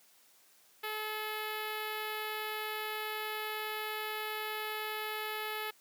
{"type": "tone with notch filter", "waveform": "5% pulse", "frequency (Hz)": 429.6, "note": "A4", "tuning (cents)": -41, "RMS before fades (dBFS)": -38, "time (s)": [0.83, 5.71], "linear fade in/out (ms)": 10, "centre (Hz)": 6100, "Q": 0.57, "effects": ["white hiss -64 dBFS RMS until 5.8 s", "high-pass 200 Hz 12 dB/octave"]}